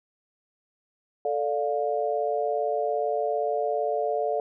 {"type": "chord", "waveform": "sine", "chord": "D minor", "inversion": "second", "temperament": "just", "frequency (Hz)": [440.5, 587.3, 704.8], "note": ["A4", "D5", "F5"], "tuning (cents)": [2, 0, 16], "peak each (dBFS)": -28, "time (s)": [1.25, 4.4], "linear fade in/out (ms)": 2, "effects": []}